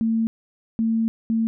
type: tone bursts at uneven times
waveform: sine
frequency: 225.4 Hz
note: A3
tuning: 42 cents sharp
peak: -18 dBFS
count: 3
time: 0.01-0.27 / 0.79-1.08 / 1.3-1.47 s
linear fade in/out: 0 ms
effects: none